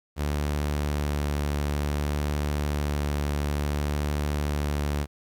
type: tone with vibrato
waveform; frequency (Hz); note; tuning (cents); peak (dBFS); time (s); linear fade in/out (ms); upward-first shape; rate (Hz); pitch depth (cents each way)
sawtooth; 73.2; D2; -5; -21; 0.16-5.07; 50; sine; 0.56; 10
effects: 10-bit